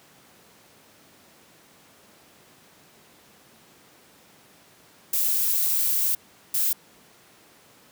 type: noise bursts at uneven times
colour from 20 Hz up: violet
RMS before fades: -23 dBFS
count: 2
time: 5.13-6.15 / 6.54-6.73 s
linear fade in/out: 5 ms
effects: pink hiss -54 dBFS RMS until 7.91 s + high-pass 150 Hz 12 dB/octave